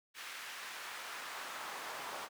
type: noise with high-pass filter sweep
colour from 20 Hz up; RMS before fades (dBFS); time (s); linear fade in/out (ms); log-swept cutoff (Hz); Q
brown; -45; 0.14-2.29; 50; 1900 to 830; 1.1
effects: none